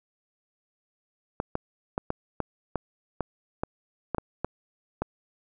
clicks, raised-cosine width 1 ms, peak -13 dBFS, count 12, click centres 1.401 / 1.554 / 1.979 / 2.104 / 2.403 / 2.757 / 3.207 / 3.635 / 4.147 / 4.183 / 4.446 / 5.02 s, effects none

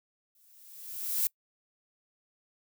violet noise with exponential growth, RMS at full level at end -26 dBFS, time 0.35-1.27 s, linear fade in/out 2 ms, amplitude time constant 200 ms, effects noise-tail reverb RT60 0.1 s tail -26 dB re dry

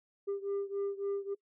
sine beating tone pair, 397.6 / 401.2 Hz, G4 / G4, +25 / +40 cents, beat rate 3.6 Hz, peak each -33 / -35 dBFS, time 0.27-1.35 s, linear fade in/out 20 ms, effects noise-tail reverb RT60 0.1 s tail -24 dB re dry + tanh soft clip ceiling -30 dBFS

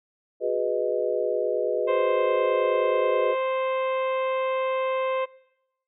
sine chord, G# minor seventh, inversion third, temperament equal with one note detuned, 365.7 / 415.3 / 493.9 / 622.3 Hz, F#4 / G#4 / B4 / D#5, -20 / 0 / 0 / 0 cents, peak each -30 / -28 / -26 / -28 dBFS, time 0.4-3.36 s, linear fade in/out 50 ms
harmonic tone, 523.3 Hz, C5, in tune, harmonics 1 / 2 / 3 / 4 / 5 / 6 / 7, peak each -24 / -29 / -43 / -37 / -40 / -46 / -52 dBFS, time 1.87-5.26 s, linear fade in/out 20 ms
effects noise-tail reverb RT60 0.9 s tail -23 dB re dry

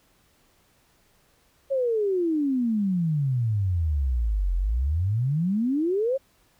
sine exponential two-way sweep, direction down then up, 557 to 42.79 to 557 Hz, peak -21 dBFS, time 1.7-6.18 s, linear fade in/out 20 ms, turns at 4.55 s, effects pink hiss -63 dBFS RMS until 6.59 s

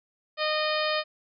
harmonic tone, 614 Hz, D#5, 23 cents flat, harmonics 1 / 2 / 3 / 4 / 5 / 6 / 7 / 8, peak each -28 / -31 / -33 / -34 / -35 / -36 / -36 / -37 dBFS, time 0.37-1.04 s, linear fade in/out 50 ms, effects none

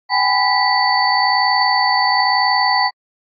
sine tone cluster, 771 / 832 / 1001 / 1961 / 4521 Hz, G5 / G#5 / B5 / B6 / C#8, -29 / +3 / +23 / -13 / +33 cents, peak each -19 dBFS, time 0.09-2.91 s, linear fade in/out 50 ms, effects AAC 64 kbps

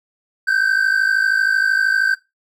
triangle tone pair together, 1527 / 1579.9 Hz, G6 / G6, -46 / +13 cents, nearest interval minor second, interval 59 cents, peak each -15 dBFS, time 0.47-2.15 s, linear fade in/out 10 ms, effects noise-tail reverb RT60 0.2 s tail -17 dB re dry + tanh soft clip ceiling -5 dBFS

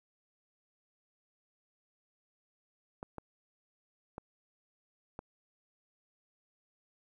clicks, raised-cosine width 1 ms, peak -27 dBFS, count 4, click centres 3.029 / 3.183 / 4.181 / 5.191 s, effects 11-bit

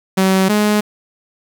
sawtooth tone pair in turn, 190 / 209.8 Hz, F#3 / G#3, +46 / +18 cents, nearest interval major second, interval 172 cents, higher second, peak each -7 / -8 dBFS, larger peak first, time 0.17-0.49 / 0.49-0.81 s, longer neither, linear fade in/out 10 ms, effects 7-bit

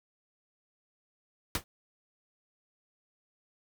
pink noise with exponential decay, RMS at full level -25 dBFS, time 1.55-1.64 s, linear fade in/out 1 ms, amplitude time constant 18 ms, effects none

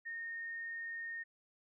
sine tone, 1841 Hz, A#6, 22 cents flat, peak -40 dBFS, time 0.05-1.24 s, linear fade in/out 20 ms, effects none

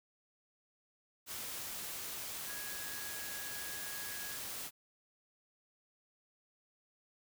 sine tone in noise, 1661.2 Hz, G#6, in tune, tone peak -48 dBFS, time 2.45-4.39 s, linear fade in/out 50 ms, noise white, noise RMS -43 dBFS, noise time 1.26-4.71 s, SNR -8 dB, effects none

